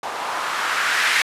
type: noise with low-pass filter sweep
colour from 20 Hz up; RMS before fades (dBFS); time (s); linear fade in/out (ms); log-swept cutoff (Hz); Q
violet; -22; 0.03-1.22; 2; 790 to 2000; 2.2
effects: resampled to 32000 Hz